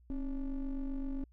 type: ring-modulated tone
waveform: triangle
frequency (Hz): 146.83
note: D3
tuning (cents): 0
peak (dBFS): -29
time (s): 0.1-1.24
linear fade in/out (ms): 2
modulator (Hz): 123
effects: added 60 Hz sine -59 dBFS peak until 1.32 s